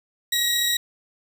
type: tone pair together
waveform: sawtooth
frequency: 1900 / 3835 Hz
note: A#6 / A#7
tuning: +33 / +48 cents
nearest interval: octave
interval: 1215 cents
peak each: -23 / -18 dBFS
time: 0.32-0.77 s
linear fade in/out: 5 ms
effects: none